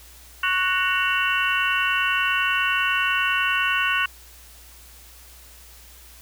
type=harmonic tone with a mistuned harmonic; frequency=370 Hz; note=F#4; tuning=in tune; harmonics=3 / 4 / 5 / 6 / 7 / 8; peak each=-26 / -23 / -30 / -33 / -25 / -29 dBFS; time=0.43-4.06 s; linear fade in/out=5 ms; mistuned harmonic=7; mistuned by=+87 cents; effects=added 60 Hz sine -48 dBFS peak until 6.21 s + white hiss -48 dBFS RMS until 6.21 s